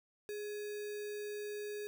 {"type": "tone with sample-and-hold", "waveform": "sine", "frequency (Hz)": 416.1, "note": "G#4", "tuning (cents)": 3, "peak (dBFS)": -39, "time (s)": [0.29, 1.87], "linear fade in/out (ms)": 0, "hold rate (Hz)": 2100, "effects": []}